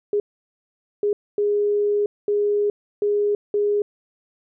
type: tone bursts at uneven times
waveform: sine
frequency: 412.4 Hz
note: G#4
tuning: 12 cents flat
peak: -17 dBFS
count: 6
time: 0.13-0.2 / 1.03-1.13 / 1.38-2.06 / 2.28-2.7 / 3.02-3.35 / 3.54-3.82 s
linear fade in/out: 2 ms
effects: none